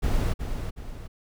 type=noise with echo; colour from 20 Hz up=brown; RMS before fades=-23 dBFS; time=0.02-0.34 s; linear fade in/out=20 ms; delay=370 ms; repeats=2; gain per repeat=-7 dB; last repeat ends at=1.08 s; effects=none

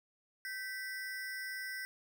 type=ring-modulated tone; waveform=square; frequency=1760 Hz; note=A6; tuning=in tune; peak=-37 dBFS; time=0.45-1.85 s; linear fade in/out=0 ms; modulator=211 Hz; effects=none

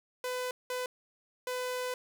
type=tone bursts at uneven times; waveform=sawtooth; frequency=502 Hz; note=B4; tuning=28 cents sharp; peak=-29 dBFS; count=3; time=0.24-0.51 / 0.7-0.86 / 1.47-1.94 s; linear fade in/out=2 ms; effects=none

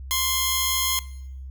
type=tone pair together; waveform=10% pulse; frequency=1046.5 / 3322 Hz; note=C6 / G#7; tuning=0 / 0 cents; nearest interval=octave + minor sixth; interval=2000 cents; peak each=-16 dBFS; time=0.11-0.99 s; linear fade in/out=0 ms; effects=noise-tail reverb RT60 0.7 s tail -18 dB re dry + added 66 Hz sine -34 dBFS peak until 1.5 s

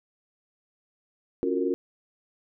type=chord; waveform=sine; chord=Gb major seventh; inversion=second; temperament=equal with one note detuned; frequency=277.2 / 349.2 / 370 / 460.8 Hz; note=Db4 / F4 / Gb4 / Bb4; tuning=0 / 0 / 0 / -20 cents; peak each=-29 dBFS; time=1.43-1.74 s; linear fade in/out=0 ms; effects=none

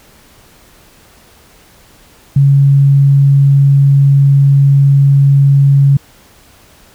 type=tone; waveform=sine; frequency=139.2 Hz; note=C#3; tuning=8 cents sharp; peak=-4 dBFS; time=2.36-5.97 s; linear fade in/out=5 ms; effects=pink hiss -44 dBFS RMS until 6.94 s

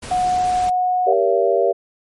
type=noise; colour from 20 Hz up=pink; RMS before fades=-32 dBFS; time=0.02-0.7 s; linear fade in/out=10 ms
type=tone; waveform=sine; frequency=730 Hz; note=F#5; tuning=24 cents flat; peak=-15 dBFS; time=0.11-1.13 s; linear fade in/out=5 ms
type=chord; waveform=sine; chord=G diminished seventh; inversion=none; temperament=just; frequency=392 / 470.4 / 564.5 / 677.4 Hz; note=G4 / Bb4 / Db5 / Fb5; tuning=0 / +16 / +31 / +47 cents; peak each=-19 dBFS; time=1.06-1.73 s; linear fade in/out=20 ms
effects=MP3 48 kbps

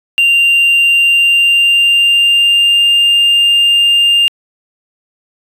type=tone with pitch glide; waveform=triangle; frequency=2782 to 2803 Hz; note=F7 to F7; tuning=-7 to +6 cents; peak=-4 dBFS; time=0.18-4.28 s; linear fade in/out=0 ms; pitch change=+13 cents; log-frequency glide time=0.95-2.92 s; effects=tanh soft clip ceiling -1 dBFS

